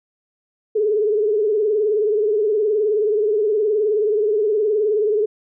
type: tone with vibrato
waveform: sine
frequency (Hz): 423.2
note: G#4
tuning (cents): +33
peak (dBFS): -15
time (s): 0.75-5.26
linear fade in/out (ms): 10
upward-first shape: triangle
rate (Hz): 19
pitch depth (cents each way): 99
effects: none